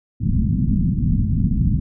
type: low-pass noise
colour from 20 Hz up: white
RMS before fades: -18 dBFS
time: 0.2-1.8 s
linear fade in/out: 10 ms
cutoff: 230 Hz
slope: 48 dB/octave
effects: none